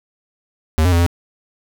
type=tone with pitch steps; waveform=square; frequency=78.7 / 90.2 / 85.1 / 86.2 Hz; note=D#2 / F#2 / F2 / F2; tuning=+20 / -44 / -44 / -22 cents; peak=-12 dBFS; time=0.78-1.064 s; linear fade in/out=0 ms; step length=71 ms; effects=none